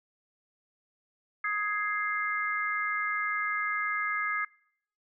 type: chord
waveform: sine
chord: Ab major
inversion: second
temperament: equal with one note detuned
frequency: 1254.6 / 1661.2 / 2093 Hz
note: Eb6 / Ab6 / C7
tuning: +14 / 0 / 0 cents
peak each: -32 dBFS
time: 1.44-4.45 s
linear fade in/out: 5 ms
effects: noise-tail reverb RT60 0.7 s tail -25 dB re dry